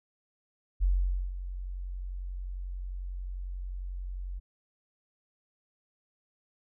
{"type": "tone with ADSR envelope", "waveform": "sine", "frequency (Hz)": 45.6, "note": "F#1", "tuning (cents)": -24, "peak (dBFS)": -21, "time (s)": [0.8, 4.4], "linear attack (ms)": 31, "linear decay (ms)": 490, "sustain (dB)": -13, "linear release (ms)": 20, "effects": []}